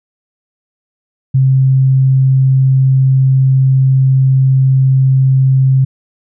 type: tone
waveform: sine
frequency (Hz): 132.7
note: C3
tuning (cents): +25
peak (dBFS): -6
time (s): 1.34-5.85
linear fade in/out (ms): 10
effects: none